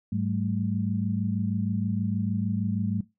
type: tone cluster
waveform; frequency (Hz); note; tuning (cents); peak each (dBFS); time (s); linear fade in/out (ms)
sine; 104.3 / 190 / 216.4; G#2 / F#3 / A3; +8 / +46 / -29; -29; 0.12-3.01; 5
effects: noise-tail reverb RT60 0.2 s tail -19 dB re dry